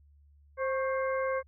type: harmonic tone with a mistuned harmonic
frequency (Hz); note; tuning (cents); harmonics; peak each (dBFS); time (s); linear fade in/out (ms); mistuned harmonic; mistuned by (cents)
527; C5; +12; 1 / 2 / 3 / 4; -29 / -35 / -39 / -41; 0.57-1.43; 50; 2; +67
effects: added 72 Hz sine -57 dBFS peak until 1.47 s